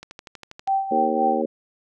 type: click train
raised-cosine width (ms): 0.2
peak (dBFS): -21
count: 9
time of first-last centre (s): 0.03-0.675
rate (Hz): 12.4
type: tone with tremolo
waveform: sine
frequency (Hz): 778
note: G5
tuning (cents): -13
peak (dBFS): -17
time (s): 0.67-1.42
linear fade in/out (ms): 10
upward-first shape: sine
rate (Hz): 3.8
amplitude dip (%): 70
type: harmonic tone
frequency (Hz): 77.78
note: D#2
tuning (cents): 0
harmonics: 3 / 4 / 5 / 6 / 7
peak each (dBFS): -27 / -28 / -28 / -28 / -26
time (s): 0.91-1.46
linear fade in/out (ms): 5
effects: none